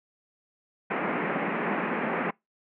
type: band-pass noise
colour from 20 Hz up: pink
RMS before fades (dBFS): -29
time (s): 0.9-2.31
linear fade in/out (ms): 10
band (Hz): 170 to 2400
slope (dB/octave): 48
effects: noise-tail reverb RT60 0.2 s tail -26 dB re dry